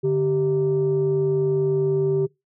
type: tone pair together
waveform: sine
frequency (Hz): 146.28 / 389.4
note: D3 / G4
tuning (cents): -7 / -12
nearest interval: octave + perfect fourth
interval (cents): 1695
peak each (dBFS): -22 / -18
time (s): 0.03-2.27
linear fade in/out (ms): 20
effects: noise-tail reverb RT60 0.2 s tail -23 dB re dry + tanh soft clip ceiling -13 dBFS